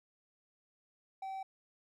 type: tone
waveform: triangle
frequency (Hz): 770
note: G5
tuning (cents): -31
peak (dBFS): -37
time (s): 1.22-1.43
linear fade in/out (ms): 5
effects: none